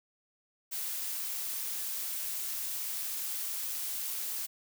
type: noise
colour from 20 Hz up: blue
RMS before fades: -36 dBFS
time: 0.71-4.47 s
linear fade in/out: 20 ms
effects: none